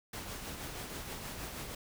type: noise with tremolo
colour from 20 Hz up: pink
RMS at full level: -41 dBFS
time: 0.13-1.75 s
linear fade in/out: 5 ms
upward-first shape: triangle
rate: 6.3 Hz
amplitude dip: 40%
effects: none